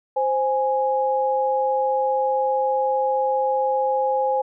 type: tone pair together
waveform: sine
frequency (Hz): 523 / 830.2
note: C5 / G#5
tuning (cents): -1 / -1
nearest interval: minor sixth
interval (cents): 800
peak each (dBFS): -21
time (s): 0.16-4.42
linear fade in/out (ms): 10
effects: none